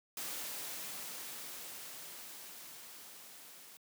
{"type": "noise with level ramp", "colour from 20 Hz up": "white", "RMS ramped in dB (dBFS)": [-41, -55], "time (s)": [0.17, 3.77], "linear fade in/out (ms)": 2, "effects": ["high-pass 150 Hz 12 dB/octave"]}